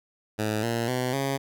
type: tone with pitch steps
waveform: 10% pulse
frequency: 107.5 / 116.55 / 126.37 / 137.02 Hz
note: A2 / A#2 / B2 / C#3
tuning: -40 / 0 / +40 / -20 cents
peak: -17 dBFS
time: 0.38-1.38 s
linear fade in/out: 20 ms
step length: 250 ms
effects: none